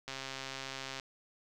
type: click train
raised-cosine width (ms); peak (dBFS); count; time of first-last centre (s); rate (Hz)
0.2; -23; 124; 0.08-0.998; 134
effects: none